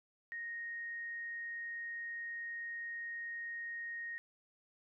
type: tone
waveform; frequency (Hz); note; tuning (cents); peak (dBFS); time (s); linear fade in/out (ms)
sine; 1864.7; A#6; 0; -40; 0.32-4.18; 0
effects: none